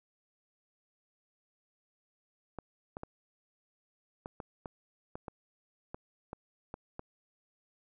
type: clicks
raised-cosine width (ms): 1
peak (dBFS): -26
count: 12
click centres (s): 2.587 / 2.969 / 3.034 / 4.259 / 4.402 / 4.658 / 5.155 / 5.282 / 5.945 / 6.331 / 6.741 / 6.994
effects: none

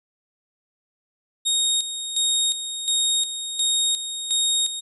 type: tone with tremolo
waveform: 25% pulse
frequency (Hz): 3729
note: A#7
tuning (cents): 0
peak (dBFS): -15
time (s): 1.45-4.81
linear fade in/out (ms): 20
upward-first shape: square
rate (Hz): 1.4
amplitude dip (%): 65
effects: resampled to 32000 Hz

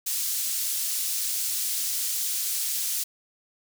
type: high-pass noise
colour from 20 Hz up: pink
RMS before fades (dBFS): -28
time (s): 0.06-3.04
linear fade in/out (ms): 10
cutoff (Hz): 6100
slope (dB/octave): 12
effects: none

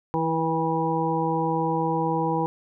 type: harmonic tone with a mistuned harmonic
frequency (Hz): 161.9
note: E3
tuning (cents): -31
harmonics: 1 / 2 / 3 / 5 / 6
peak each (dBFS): -28 / -28 / -28 / -28 / -28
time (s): 0.14-2.46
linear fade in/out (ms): 0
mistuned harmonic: 2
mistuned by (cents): +19
effects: none

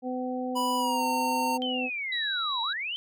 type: harmonic tone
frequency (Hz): 253.1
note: B3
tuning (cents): +43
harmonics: 1 / 2 / 3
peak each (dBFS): -31 / -34 / -36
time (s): 0.02-1.9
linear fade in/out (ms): 50
type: tone with pitch glide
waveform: square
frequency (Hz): 985 to 913.7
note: B5 to A#5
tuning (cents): -5 to -35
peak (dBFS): -27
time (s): 0.55-1.58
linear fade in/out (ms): 20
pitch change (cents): -130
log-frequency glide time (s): 0.77-1.04
type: linear two-way sweep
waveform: sine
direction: down then up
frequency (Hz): 3136 to 883 to 3136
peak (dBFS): -30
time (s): 1.62-2.96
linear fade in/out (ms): 0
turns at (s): 2.62
type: tone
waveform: sine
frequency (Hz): 3889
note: B7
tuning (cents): -27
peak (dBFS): -29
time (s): 2.12-2.73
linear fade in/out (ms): 5
effects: none

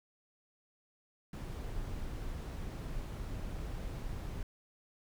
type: noise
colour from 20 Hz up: brown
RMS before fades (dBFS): -40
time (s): 1.33-4.43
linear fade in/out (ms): 2
effects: none

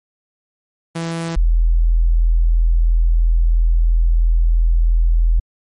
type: tone pair in turn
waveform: sawtooth / sine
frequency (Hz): 166 / 41.5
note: E3 / E1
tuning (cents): +12 / +12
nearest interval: 2 octaves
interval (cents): 2400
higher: first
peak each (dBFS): -17 / -10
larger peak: second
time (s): 0.95-1.36 / 1.36-5.4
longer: second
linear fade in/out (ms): 10
effects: MP3 48 kbps

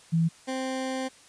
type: tone pair in turn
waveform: sine / 20% pulse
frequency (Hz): 164.81 / 261.6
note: E3 / C4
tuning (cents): 0 / 0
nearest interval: minor sixth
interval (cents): 800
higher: second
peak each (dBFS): -20 / -24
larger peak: first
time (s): 0.12-0.29 / 0.47-1.09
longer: second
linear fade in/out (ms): 20
effects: white hiss -54 dBFS RMS until 1.28 s + resampled to 22050 Hz

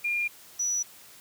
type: tone pair in turn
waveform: sine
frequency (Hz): 2408 / 5895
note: D7 / F#8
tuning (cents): +43 / -7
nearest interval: octave + minor third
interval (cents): 1550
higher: second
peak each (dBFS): -25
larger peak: neither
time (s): 0.04-0.28 / 0.59-0.83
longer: neither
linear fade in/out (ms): 10
effects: white hiss -51 dBFS RMS until 1.2 s + high-pass 60 Hz 12 dB/octave

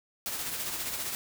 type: noise with tremolo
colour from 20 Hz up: white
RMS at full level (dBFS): -33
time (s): 0.26-1.15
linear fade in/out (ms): 0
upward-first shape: sine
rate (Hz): 15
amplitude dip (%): 40
effects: none

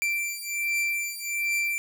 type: beating tone pair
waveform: 45% pulse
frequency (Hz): 2349 / 2350.3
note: D7 / D7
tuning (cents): 0 / +1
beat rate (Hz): 1.3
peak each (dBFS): -29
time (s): 0.02-1.78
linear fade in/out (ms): 0
effects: none

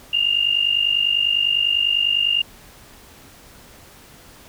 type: tone pair together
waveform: sine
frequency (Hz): 2790 / 2840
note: F7 / F7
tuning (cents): -2 / +28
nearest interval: unison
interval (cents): 30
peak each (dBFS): -19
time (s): 0.13-2.42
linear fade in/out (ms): 5
effects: pink hiss -46 dBFS RMS until 4.48 s

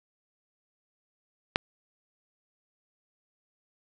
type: click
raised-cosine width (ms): 0.3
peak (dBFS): -6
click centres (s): 1.559
effects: none

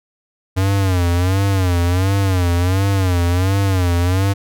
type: tone with vibrato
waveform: square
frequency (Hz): 92.5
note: F#2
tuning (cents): 0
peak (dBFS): -14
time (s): 0.56-4.34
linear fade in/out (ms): 20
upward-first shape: sine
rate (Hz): 1.4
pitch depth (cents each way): 120
effects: none

